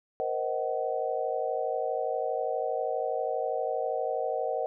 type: chord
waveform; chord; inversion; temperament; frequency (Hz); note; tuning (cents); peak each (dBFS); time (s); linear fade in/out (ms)
sine; C half-diminished seventh; third; just; 470.9 / 523.3 / 627.9 / 753.5; Bb4 / C5 / Eb5 / Gb5; +18 / 0 / +16 / +31; -33; 0.2-4.66; 0
effects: none